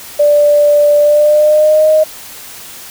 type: tone with pitch glide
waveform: sine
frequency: 587 to 621.9 Hz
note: D5 to D#5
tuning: -1 to -1 cents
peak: -5 dBFS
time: 0.19-2.04 s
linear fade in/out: 10 ms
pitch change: +100 cents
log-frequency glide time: 0.98-1.89 s
effects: white hiss -31 dBFS RMS until 2.9 s